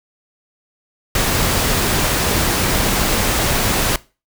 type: noise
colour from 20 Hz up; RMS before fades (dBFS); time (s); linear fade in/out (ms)
pink; -17; 1.15-3.96; 2
effects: noise-tail reverb RT60 0.3 s tail -20 dB re dry